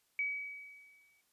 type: tone with exponential decay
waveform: sine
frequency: 2274 Hz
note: C#7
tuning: 44 cents sharp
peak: -30 dBFS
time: 0.19-1.21 s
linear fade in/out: 1 ms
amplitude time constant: 220 ms
effects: white hiss -75 dBFS RMS until 1.32 s + resampled to 32000 Hz